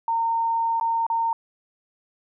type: tone with dropouts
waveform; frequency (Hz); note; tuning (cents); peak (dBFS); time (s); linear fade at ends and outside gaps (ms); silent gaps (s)
sine; 916; A#5; -31; -20; 0.08-1.33; 2; 0.799-0.81 / 1.066-1.1
effects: none